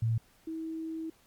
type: tone pair in turn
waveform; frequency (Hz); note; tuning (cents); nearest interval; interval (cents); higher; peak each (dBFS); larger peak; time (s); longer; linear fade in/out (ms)
sine; 113.6 / 322.3; A#2 / E4; -44 / -39; octave + tritone; 1805; second; -25 / -34; first; 0.02-0.18 / 0.47-1.1; second; 5
effects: pink hiss -64 dBFS RMS until 1.26 s + MP3 96 kbps